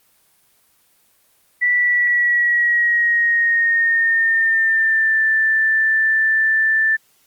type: tone with pitch glide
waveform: sine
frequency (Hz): 1962 to 1768.3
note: B6 to A6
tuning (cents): -12 to +8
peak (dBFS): -13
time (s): 1.61-6.97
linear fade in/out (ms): 20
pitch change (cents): -180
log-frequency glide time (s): 1.74-5.22
effects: white hiss -58 dBFS RMS until 7.26 s + Opus 24 kbps